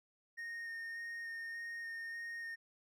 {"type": "tone with vibrato", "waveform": "triangle", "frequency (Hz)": 1845, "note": "A#6", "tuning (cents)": -18, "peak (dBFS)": -40, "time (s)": [0.37, 2.56], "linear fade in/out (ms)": 20, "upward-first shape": "square", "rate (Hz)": 1.7, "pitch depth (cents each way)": 9, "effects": []}